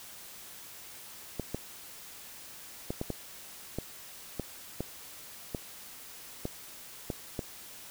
clicks, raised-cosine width 2 ms, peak -19 dBFS, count 12, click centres 1.397 / 1.546 / 2.905 / 3.014 / 3.103 / 3.786 / 4.397 / 4.806 / 5.548 / 6.454 / 7.102 / 7.392 s, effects white hiss -48 dBFS RMS until 7.9 s

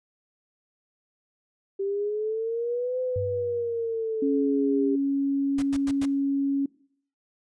sine exponential two-way sweep, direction up then down, 389.7 to 511 to 398.2 Hz, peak -25 dBFS, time 1.79-4.96 s, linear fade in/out 10 ms, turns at 3 s
sine tone with exponential decay, 98 Hz, G2, in tune, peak -27 dBFS, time 3.16-4.04 s, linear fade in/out 0 ms, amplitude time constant 190 ms
sine tone, 277.2 Hz, C#4, in tune, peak -22 dBFS, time 4.22-6.66 s, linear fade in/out 5 ms
pink noise bursts, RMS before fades -37 dBFS, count 4, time 5.58-6.056 s, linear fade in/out 5 ms, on 44 ms, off 100 ms
effects noise-tail reverb RT60 0.6 s tail -22 dB re dry + resampled to 22050 Hz

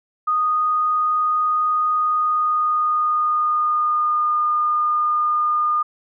sine tone with pitch glide, 1238 to 1216.7 Hz, D#6 to D#6, -9 to -39 cents, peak -16 dBFS, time 0.27-5.83 s, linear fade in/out 10 ms, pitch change -30 cents, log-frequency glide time 2-4.39 s, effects none

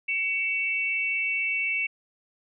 sine tone pair together, 2248 / 2673 Hz, C#7 / E7, +24 / +23 cents, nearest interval minor third, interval 299 cents, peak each -27 dBFS, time 0.08-1.87 s, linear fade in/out 10 ms, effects none

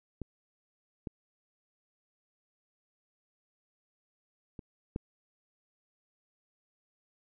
clicks, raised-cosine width 3 ms, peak -25 / -24 / -30 / -20 dBFS, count 4, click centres 0.217 / 1.072 / 4.592 / 4.961 s, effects none

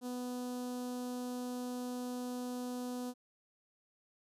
sawtooth tone with notch filter, 248 Hz, B3, 7 cents sharp, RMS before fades -40 dBFS, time 0.01-3.14 s, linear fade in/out 50 ms, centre 2100 Hz, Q 0.54, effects resampled to 32000 Hz

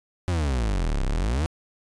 40% pulse exponential two-way sweep, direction down then up, 93.4 to 30.87 to 85.3 Hz, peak -21 dBFS, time 0.28-1.46 s, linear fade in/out 0 ms, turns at 1.05 s, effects resampled to 22050 Hz

